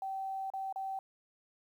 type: tone with dropouts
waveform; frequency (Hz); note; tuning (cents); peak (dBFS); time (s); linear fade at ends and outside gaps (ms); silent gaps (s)
sine; 772; G5; -27; -35; 0.02-0.99; 2; 0.502-0.536 / 0.726-0.759
effects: 11-bit